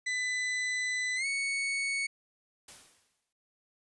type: tone with pitch glide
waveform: 40% pulse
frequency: 2000 to 2219 Hz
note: B6 to C#7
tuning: +21 to +1 cents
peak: -29 dBFS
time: 0.06-2.07 s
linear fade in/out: 10 ms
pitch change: +180 cents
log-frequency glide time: 1.16-1.26 s
type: noise with exponential decay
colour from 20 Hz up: white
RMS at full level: -47 dBFS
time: 2.68-3.33 s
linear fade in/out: 5 ms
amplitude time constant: 140 ms
effects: resampled to 24000 Hz